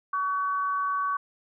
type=tone pair together; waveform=sine; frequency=1132 / 1511 Hz; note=C#6 / F#6; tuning=+36 / +36 cents; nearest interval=perfect fourth; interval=500 cents; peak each=-25 / -34 dBFS; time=0.13-1.17 s; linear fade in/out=5 ms; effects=none